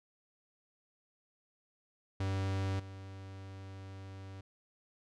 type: tone with level steps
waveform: 45% pulse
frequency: 96.5 Hz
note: G2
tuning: 27 cents flat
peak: -32 / -45 dBFS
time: 2.2-4.41 s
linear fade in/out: 5 ms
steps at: 2.79 s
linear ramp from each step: 10 ms
effects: low-pass 6000 Hz 12 dB/octave